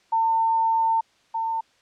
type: tone pair in turn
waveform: sine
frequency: 902 / 902 Hz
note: A5 / A5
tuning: +43 / +43 cents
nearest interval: unison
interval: 0 cents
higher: neither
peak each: -18 / -23 dBFS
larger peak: first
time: 0.12-1.01 / 1.34-1.61 s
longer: first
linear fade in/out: 10 ms
effects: white hiss -61 dBFS RMS until 1.81 s + low-pass 5000 Hz 12 dB/octave